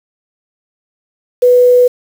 sine tone with quantisation, 493.9 Hz, B4, in tune, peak -4 dBFS, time 1.42-1.88 s, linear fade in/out 10 ms, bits 5, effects none

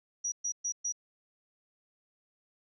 sine tone bursts, 5800 Hz, F#8, 35 cents flat, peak -30 dBFS, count 4, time 0.24-0.924 s, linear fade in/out 10 ms, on 81 ms, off 120 ms, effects none

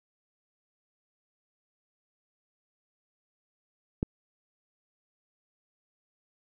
click, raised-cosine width 3 ms, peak -14 dBFS, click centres 4.029 s, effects none

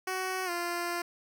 10% pulse tone with pitch glide, 374 to 346.9 Hz, F#4 to F4, +19 to -12 cents, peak -23 dBFS, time 0.07-1.02 s, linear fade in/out 5 ms, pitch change -131 cents, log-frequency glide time 0.45-0.5 s, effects none

